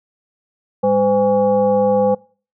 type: tone with frequency modulation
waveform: sine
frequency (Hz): 511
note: C5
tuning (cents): -41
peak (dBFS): -12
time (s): 0.83-2.15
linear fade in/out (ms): 10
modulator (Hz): 309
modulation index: 0.86
effects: noise-tail reverb RT60 0.4 s tail -23 dB re dry